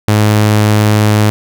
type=tone; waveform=sawtooth; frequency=106 Hz; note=G#2; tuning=36 cents sharp; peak=-3 dBFS; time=0.08-1.3 s; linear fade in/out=0 ms; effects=none